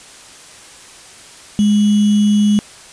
sine tone with sample-and-hold, 207.7 Hz, G#3, in tune, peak -9 dBFS, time 1.59-2.59 s, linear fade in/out 0 ms, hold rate 3150 Hz, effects white hiss -39 dBFS RMS until 2.92 s + resampled to 22050 Hz

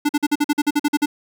square tone bursts, 293.7 Hz, D4, in tune, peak -15 dBFS, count 12, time 0.05-1.06 s, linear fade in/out 10 ms, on 42 ms, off 46 ms, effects none

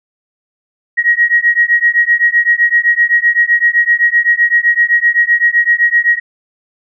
sine beating tone pair, 1890 / 1897.8 Hz, A#6 / A#6, +23 / +31 cents, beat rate 7.8 Hz, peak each -11 dBFS, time 0.97-6.2 s, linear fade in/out 20 ms, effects none

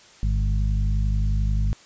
harmonic tone with a mistuned harmonic, 51.4 Hz, G#1, 17 cents flat, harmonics 1 / 2 / 3 / 4, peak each -20 / -26 / -32 / -35 dBFS, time 0.23-1.73 s, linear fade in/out 0 ms, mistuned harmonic 3, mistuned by -27 cents, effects white hiss -50 dBFS RMS until 1.85 s + resampled to 16000 Hz

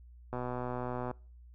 click train, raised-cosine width 1 ms, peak -23 dBFS, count 98, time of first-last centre 0.33-1.112 s, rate 124 Hz, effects noise-tail reverb RT60 0.4 s tail -24 dB re dry + added 60 Hz sine -51 dBFS peak until 1.54 s

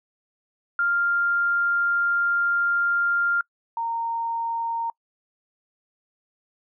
sine tone pair in turn, 1396.9 / 922.7 Hz, F6 / A#5, 0 / -18 cents, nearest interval perfect fifth, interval 718 cents, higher first, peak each -19 / -24 dBFS, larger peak first, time 0.79-3.41 / 3.77-4.9 s, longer first, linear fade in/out 2 ms, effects noise-tail reverb RT60 0.1 s tail -26 dB re dry

